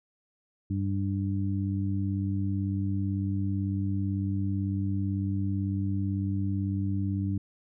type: harmonic tone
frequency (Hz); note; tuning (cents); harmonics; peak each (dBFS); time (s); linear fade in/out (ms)
98; G2; 0; 1 / 2 / 3; -28 / -32 / -34; 0.7-7.38; 5
effects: none